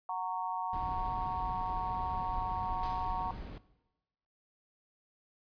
sine chord, F# major, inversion none, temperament just, 740 / 925 / 1110 Hz, F#5 / A#5 / C#6, 0 / -14 / +2 cents, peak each -38 / -37 / -39 dBFS, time 0.09-3.31 s, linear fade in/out 2 ms
brown noise, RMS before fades -41 dBFS, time 0.73-3.58 s, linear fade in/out 2 ms
white noise with exponential decay, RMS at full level -45 dBFS, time 2.83-3.62 s, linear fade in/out 0 ms, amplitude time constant 170 ms
effects noise-tail reverb RT60 1.0 s tail -18 dB re dry + resampled to 11025 Hz

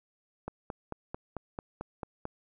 click train, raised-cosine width 1 ms, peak -22 dBFS, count 9, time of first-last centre 0.48-2.254 s, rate 4.51 Hz, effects none

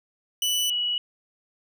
sawtooth / sine tone pair in turn, 2971 / 2930 Hz, F#7 / F#7, +6 / -18 cents, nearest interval unison, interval 24 cents, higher first, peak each -19 / -23 dBFS, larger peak first, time 0.42-0.7 / 0.7-0.98 s, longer neither, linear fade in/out 2 ms, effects none

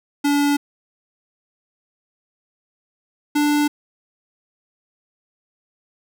square tone pair in turn, 287.4 / 294.3 Hz, D4 / D4, -37 / +4 cents, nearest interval unison, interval 41 cents, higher second, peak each -16 dBFS, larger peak neither, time 0.24-0.57 / 3.35-3.68 s, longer neither, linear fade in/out 10 ms, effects none

